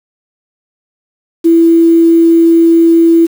sine tone with quantisation, 332.4 Hz, E4, 15 cents sharp, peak -3 dBFS, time 1.44-3.27 s, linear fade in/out 20 ms, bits 5, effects none

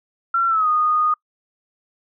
sine tone with pitch glide, 1361 to 1233.7 Hz, F6 to D#6, -45 to -15 cents, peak -15 dBFS, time 0.34-1.14 s, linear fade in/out 5 ms, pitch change -170 cents, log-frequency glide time 0.48-0.68 s, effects noise-tail reverb RT60 0.1 s tail -25 dB re dry

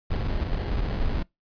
brown noise with sample-and-hold, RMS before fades -26 dBFS, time 0.1-1.23 s, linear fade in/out 10 ms, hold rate 1225 Hz, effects noise-tail reverb RT60 0.2 s tail -25 dB re dry + resampled to 11025 Hz

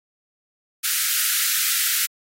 white high-pass noise, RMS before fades -21 dBFS, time 0.83-2.07 s, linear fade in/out 20 ms, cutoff 1300 Hz, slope 96 dB/octave, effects AAC 48 kbps

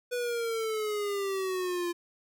square exponential sweep, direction down, 493.9 to 344.3 Hz, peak -30 dBFS, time 0.11-1.93 s, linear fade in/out 20 ms, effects none

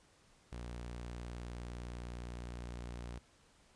sawtooth tone, 59.7 Hz, A#1, 42 cents sharp, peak -39 dBFS, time 0.52-3.19 s, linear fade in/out 5 ms, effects pink hiss -67 dBFS RMS until 3.75 s + resampled to 22050 Hz

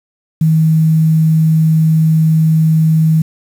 sine tone with quantisation, 159 Hz, D#3, 38 cents sharp, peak -7 dBFS, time 0.41-3.22 s, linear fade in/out 5 ms, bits 6, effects none

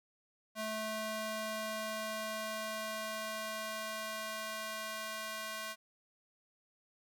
square tone with high-pass filter sweep, 217.6 Hz, A3, 19 cents flat, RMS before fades -40 dBFS, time 0.55-5.76 s, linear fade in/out 50 ms, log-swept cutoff 470 to 1100 Hz, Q 0.8, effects none

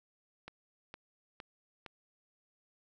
click train, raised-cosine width 0.3 ms, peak -29 dBFS, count 4, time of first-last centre 0.48-1.862 s, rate 2.17 Hz, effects none

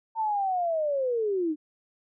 sine linear sweep, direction down, 906 to 293.7 Hz, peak -24 dBFS, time 0.15-1.56 s, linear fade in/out 50 ms, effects none

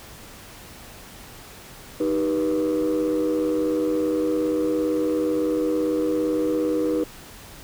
sine chord, Eb augmented, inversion none, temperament just, 311.1 / 388.9 / 486.1 Hz, Eb4 / G4 / B4, 0 / -14 / -28 cents, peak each -21 / -26 / -22 dBFS, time 2-7.04 s, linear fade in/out 5 ms, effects tanh soft clip ceiling -16 dBFS + pink hiss -43 dBFS RMS until 7.63 s

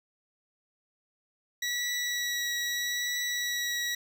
20% pulse tone with vibrato, 1937 Hz, B6, 34 cents flat, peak -24 dBFS, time 1.62-3.95 s, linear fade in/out 5 ms, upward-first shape triangle, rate 0.8 Hz, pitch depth 15 cents each way, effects none

